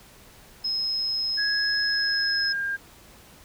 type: tone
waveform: sine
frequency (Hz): 5140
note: E8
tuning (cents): -45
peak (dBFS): -24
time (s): 0.64-2.53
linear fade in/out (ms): 10
type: tone with pitch glide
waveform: sine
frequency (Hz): 1661.2 to 1605.5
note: G#6 to G6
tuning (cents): 0 to +41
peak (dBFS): -25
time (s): 1.37-2.77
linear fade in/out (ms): 20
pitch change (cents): -59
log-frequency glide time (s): 1.84-2.61
effects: pink hiss -51 dBFS RMS until 3.44 s